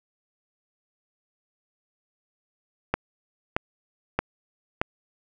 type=click train; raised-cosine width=0.5 ms; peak=-7 dBFS; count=4; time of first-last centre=2.94-4.815 s; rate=1.6 Hz; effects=none